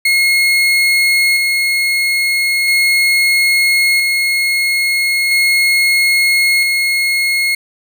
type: tone with tremolo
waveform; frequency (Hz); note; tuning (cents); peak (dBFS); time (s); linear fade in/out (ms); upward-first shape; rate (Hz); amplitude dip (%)
35% pulse; 2160; C#7; -45; -8; 0.05-7.55; 5; square; 0.38; 25
effects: none